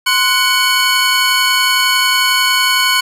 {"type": "tone cluster", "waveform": "square", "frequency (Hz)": [1043, 1475, 2238, 2998, 4394], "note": ["C6", "F#6", "C#7", "F#7", "C#8"], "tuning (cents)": [-6, -6, 16, 22, -16], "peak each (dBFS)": -18, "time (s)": [0.06, 3.01], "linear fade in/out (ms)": 10, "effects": ["resampled to 32000 Hz", "7-bit"]}